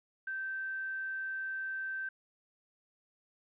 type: tone with quantisation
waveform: sine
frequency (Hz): 1555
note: G6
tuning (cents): -14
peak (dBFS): -35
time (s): 0.27-2.09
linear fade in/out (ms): 5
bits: 10
effects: resampled to 8000 Hz